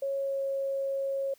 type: tone with pitch glide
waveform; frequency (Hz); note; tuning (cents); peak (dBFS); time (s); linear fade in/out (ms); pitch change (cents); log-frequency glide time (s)
sine; 550 to 546.2; C#5 to C#5; -14 to -26; -28; 0.02-1.34; 5; -12; 0.18-0.41
effects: white hiss -63 dBFS RMS until 1.38 s